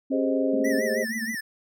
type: tone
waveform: sine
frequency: 270.8 Hz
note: C#4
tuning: 40 cents flat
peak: -24 dBFS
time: 0.1-0.8 s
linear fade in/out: 10 ms
type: chord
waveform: sine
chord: Ab major seventh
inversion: third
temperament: equal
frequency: 392 / 415.3 / 523.3 / 622.3 Hz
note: G4 / Ab4 / C5 / Eb5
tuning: 0 / 0 / 0 / 0 cents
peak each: -32 / -31 / -27 / -29 dBFS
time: 0.11-1.05 s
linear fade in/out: 20 ms
type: tone with tremolo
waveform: sine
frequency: 225.8 Hz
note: A3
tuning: 45 cents sharp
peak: -27 dBFS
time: 0.53-1.35 s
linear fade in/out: 5 ms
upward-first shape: sine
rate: 16 Hz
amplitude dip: 80%
type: tone with vibrato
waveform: square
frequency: 1867 Hz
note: A#6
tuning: 2 cents sharp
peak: -30 dBFS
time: 0.64-1.41 s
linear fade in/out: 10 ms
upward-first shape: sine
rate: 6.3 Hz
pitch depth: 120 cents each way
effects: none